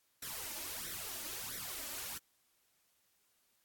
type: noise with flanger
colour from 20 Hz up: white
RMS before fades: -43 dBFS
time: 0.22-2.18 s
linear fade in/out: 5 ms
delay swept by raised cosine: 0.52 to 3.42 ms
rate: 1.5 Hz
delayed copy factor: +0.8
effects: white hiss -75 dBFS RMS until 3.64 s + AAC 64 kbps